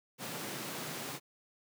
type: high-pass noise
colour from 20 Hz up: pink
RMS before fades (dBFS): -41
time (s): 0.18-1.2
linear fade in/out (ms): 50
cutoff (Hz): 120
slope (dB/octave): 48
effects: none